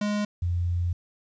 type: tone pair in turn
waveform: square / sine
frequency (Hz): 207.7 / 87.33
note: G#3 / F2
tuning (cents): 0 / 0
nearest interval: octave + minor third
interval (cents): 1500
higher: first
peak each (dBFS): -25 / -23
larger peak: second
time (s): 0.01-0.25 / 0.42-0.93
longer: second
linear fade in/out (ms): 5
effects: resampled to 16000 Hz + 10-bit